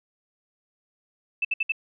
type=tone bursts; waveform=sine; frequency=2637 Hz; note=E7; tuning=in tune; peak=-21 dBFS; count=4; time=1.42-1.721 s; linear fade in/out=5 ms; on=28 ms; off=63 ms; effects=none